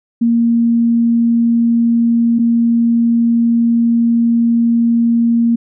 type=tone pair in turn; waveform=sine; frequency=233.1 / 233.1 Hz; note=A#3 / A#3; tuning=0 / 0 cents; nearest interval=unison; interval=0 cents; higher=neither; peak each=-9 dBFS; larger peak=neither; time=0.21-2.39 / 2.39-5.56 s; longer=second; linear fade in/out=10 ms; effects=none